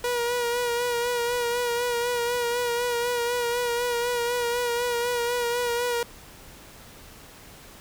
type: tone with vibrato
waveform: sawtooth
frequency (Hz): 480.7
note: B4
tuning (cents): -47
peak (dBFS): -20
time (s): 0.04-6.03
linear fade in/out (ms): 2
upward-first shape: sine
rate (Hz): 4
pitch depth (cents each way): 33
effects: pink hiss -47 dBFS RMS until 7.8 s